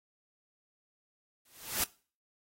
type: noise with exponential growth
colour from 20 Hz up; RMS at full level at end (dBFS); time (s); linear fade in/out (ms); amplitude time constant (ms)
white; -27; 1.45-1.84; 5; 84
effects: noise-tail reverb RT60 0.4 s tail -22 dB re dry + AAC 48 kbps